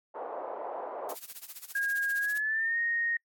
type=band-pass noise; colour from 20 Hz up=white; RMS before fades=-38 dBFS; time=0.14-1.15 s; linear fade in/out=20 ms; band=460 to 830 Hz; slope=24 dB/octave
type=noise with tremolo; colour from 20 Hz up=blue; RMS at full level=-41 dBFS; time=1.09-2.38 s; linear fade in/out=0 ms; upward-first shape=sine; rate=15 Hz; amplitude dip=90%
type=tone with pitch glide; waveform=sine; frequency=1630 to 1861.6 Hz; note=G#6 to A#6; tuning=-33 to -3 cents; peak=-27 dBFS; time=1.75-3.17 s; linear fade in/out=5 ms; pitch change=+230 cents; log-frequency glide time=2.18-2.78 s
effects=noise-tail reverb RT60 0.1 s tail -26 dB re dry + AAC 64 kbps